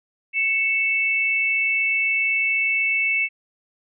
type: tone pair together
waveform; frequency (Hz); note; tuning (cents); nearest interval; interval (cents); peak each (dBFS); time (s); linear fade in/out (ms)
sine; 2218 / 2645; C#7 / E7; 0 / +5; minor third; 305; -21; 0.33-3.29; 50
effects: none